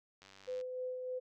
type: click train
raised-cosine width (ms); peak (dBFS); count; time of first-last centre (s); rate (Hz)
0.2; -39; 39; 0.22-0.612; 97
type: tone with tremolo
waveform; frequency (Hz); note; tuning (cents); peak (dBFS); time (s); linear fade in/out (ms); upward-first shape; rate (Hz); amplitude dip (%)
sine; 507; B4; +45; -36; 0.47-1.2; 20; sine; 3.3; 35
effects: none